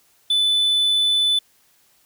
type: tone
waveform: triangle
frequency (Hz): 3498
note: A7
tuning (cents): -11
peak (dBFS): -14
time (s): 0.3-1.39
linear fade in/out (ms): 5
effects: white hiss -59 dBFS RMS until 2.05 s